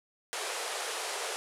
pink band-pass noise, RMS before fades -36 dBFS, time 0.33-1.36 s, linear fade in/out 0 ms, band 410 to 11000 Hz, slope 48 dB/octave, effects none

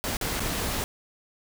pink noise with dropouts, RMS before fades -29 dBFS, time 0.04-0.84 s, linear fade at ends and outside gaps 0 ms, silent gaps 0.169-0.212 / 0.396-0.403 s, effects none

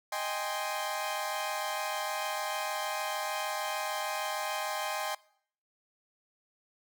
sawtooth chord, Ab major seventh, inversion second, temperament equal, 622.3 / 784 / 830.6 / 1046.5 Hz, Eb5 / G5 / Ab5 / C6, 0 / 0 / 0 / 0 cents, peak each -34 dBFS, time 0.12-5.15 s, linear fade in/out 5 ms, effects noise-tail reverb RT60 0.6 s tail -22 dB re dry

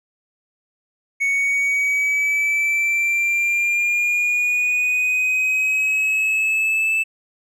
triangle linear sweep, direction up, 2218 to 2637 Hz, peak -15 dBFS, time 1.2-7.04 s, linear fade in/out 20 ms, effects none

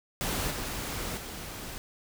pink noise with level steps, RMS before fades -31 / -35 / -40 dBFS, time 0.21-1.78 s, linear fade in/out 0 ms, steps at 0.5 / 1.17 s, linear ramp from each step 10 ms, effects none

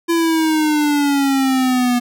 square exponential sweep, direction down, 339 to 241.9 Hz, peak -14 dBFS, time 0.08-2 s, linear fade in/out 20 ms, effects none

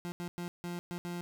30% pulse tone bursts at uneven times, 174.61 Hz, F3, in tune, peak -34 dBFS, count 6, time 0.05-0.12 / 0.2-0.28 / 0.38-0.48 / 0.64-0.79 / 0.91-0.98 / 1.05-1.21 s, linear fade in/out 0 ms, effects none

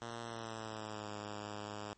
5% pulse tone with pitch glide, 116.54 to 104.43 Hz, A#2 to G#2, 0 to +10 cents, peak -31 dBFS, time 0.02-1.93 s, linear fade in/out 0 ms, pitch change -190 cents, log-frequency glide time 0.22-1.1 s, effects pink hiss -71 dBFS RMS until 1.97 s + MP3 32 kbps

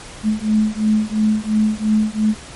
sine beating tone pair, 213.7 / 216.6 Hz, G#3 / A3, +50 / -27 cents, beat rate 2.9 Hz, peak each -17 dBFS, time 0.23-2.35 s, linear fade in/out 50 ms, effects pink hiss -36 dBFS RMS until 2.55 s + MP3 48 kbps

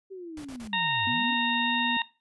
sine linear two-way sweep, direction down then up, 392 to 92.5 to 299.5 Hz, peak -37 dBFS, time 0.1-1.35 s, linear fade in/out 20 ms, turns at 1.07 s
pink noise bursts, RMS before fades -46 dBFS, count 3, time 0.37-0.676 s, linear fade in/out 2 ms, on 78 ms, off 36 ms
harmonic tone, 924 Hz, A#5, 16 cents flat, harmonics 1 / 2 / 3 / 4, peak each -30 / -30 / -30 / -30 dBFS, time 0.73-2.02 s, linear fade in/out 2 ms
sine tone with vibrato, 240.9 Hz, B3, 43 cents flat, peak -31 dBFS, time 1.07-1.97 s, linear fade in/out 2 ms, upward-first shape square, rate 1.7 Hz, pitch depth 9 cents each way
effects noise-tail reverb RT60 0.3 s tail -19 dB re dry + resampled to 24000 Hz

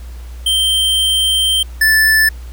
square tone pair in turn, 3136 / 1755.3 Hz, G7 / A6, 0 / -5 cents, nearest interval minor seventh, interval 1005 cents, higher first, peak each -12 / -9 dBFS, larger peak second, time 0.46-1.63 / 1.81-2.29 s, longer first, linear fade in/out 5 ms, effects added 60 Hz sine -27 dBFS peak until 2.52 s + pink hiss -44 dBFS RMS until 2.52 s

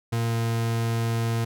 40% pulse tone with pitch glide, 115.7 to 114.97 Hz, A#2 to A#2, -13 to -23 cents, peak -22 dBFS, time 0.12-1.45 s, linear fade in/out 10 ms, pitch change -10 cents, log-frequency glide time 0.26-0.35 s, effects none

